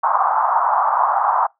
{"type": "band-pass noise", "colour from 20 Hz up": "pink", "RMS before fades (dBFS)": -17, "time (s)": [0.03, 1.47], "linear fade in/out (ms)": 10, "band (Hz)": [770, 1200], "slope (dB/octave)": 48, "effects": ["noise-tail reverb RT60 0.2 s tail -25 dB re dry"]}